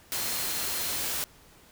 sine tone in noise, 4186 Hz, C8, in tune, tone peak -41 dBFS, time 0.15-0.98 s, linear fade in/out 0 ms, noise white, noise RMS -31 dBFS, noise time 0.12-1.24 s, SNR -13 dB, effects pink hiss -56 dBFS RMS until 1.71 s

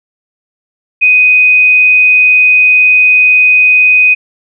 sine tone, 2499 Hz, D#7, 7 cents sharp, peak -3 dBFS, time 1.01-4.15 s, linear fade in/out 20 ms, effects none

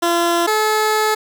15% pulse tone pair in turn, 341.9 / 430.8 Hz, F4 / A4, -37 / -37 cents, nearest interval major third, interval 400 cents, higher second, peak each -8 dBFS, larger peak neither, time 0.02-0.47 / 0.47-1.15 s, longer second, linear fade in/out 10 ms, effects none

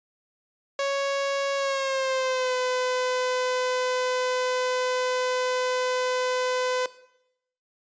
sawtooth tone with pitch glide, 554.4 to 505.5 Hz, C#5 to B4, 0 to +40 cents, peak -20 dBFS, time 0.79-6.86 s, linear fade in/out 2 ms, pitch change -160 cents, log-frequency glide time 1.56-2.54 s, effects noise-tail reverb RT60 0.8 s tail -17 dB re dry + resampled to 16000 Hz

